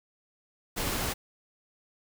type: noise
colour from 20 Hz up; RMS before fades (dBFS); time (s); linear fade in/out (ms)
pink; -31; 0.76-1.14; 20
effects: none